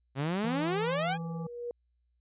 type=exponential sweep; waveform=sawtooth; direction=up; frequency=129.5 to 847 Hz; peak=-25 dBFS; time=0.15-1.18 s; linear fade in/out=50 ms
type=harmonic tone; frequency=166.4 Hz; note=E3; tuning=17 cents sharp; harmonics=1 / 3 / 5 / 7; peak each=-34 / -46 / -48 / -51 dBFS; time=0.44-1.47 s; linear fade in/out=5 ms
type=tone with exponential growth; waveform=sine; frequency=479.4 Hz; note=A#4; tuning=48 cents sharp; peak=-32 dBFS; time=0.79-1.71 s; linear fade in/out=1 ms; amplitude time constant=200 ms
effects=added 60 Hz sine -70 dBFS peak until 2.2 s + resampled to 8000 Hz